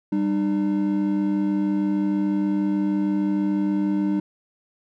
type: tone pair together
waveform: triangle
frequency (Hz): 196 / 302.4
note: G3 / D#4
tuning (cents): 0 / -49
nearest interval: minor sixth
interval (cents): 751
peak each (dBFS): -21 / -20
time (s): 0.12-4.2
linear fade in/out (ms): 5
effects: none